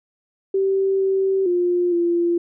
sine tone with pitch steps, 387.4 / 385.3 / 353.6 / 343.9 Hz, G4 / G4 / F4 / F4, -20 / -30 / +22 / -27 cents, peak -16 dBFS, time 0.54-2.38 s, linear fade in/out 5 ms, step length 460 ms, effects none

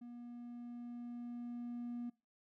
triangle tone with level ramp, 240 Hz, B3, 49 cents flat, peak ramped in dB -46 to -37 dBFS, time 0.01-2.1 s, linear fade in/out 10 ms, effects noise-tail reverb RT60 0.3 s tail -25 dB re dry + tanh soft clip ceiling -35 dBFS

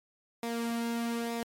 sawtooth tone with flanger, 233.1 Hz, A#3, in tune, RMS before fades -33 dBFS, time 0.43-1.43 s, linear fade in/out 2 ms, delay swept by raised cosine 0.66 to 2.66 ms, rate 1.1 Hz, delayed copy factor -0.5, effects MP3 64 kbps

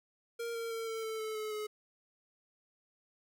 square tone with pitch steps, 466.2 / 460 / 454 / 448 / 442.1 / 436.2 / 430.5 / 424.8 Hz, A#4 / A#4 / A#4 / A4 / A4 / A4 / A4 / G#4, 0 / -23 / -46 / +31 / +8 / -15 / -38 / +39 cents, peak -37 dBFS, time 0.39-1.67 s, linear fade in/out 10 ms, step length 160 ms, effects none

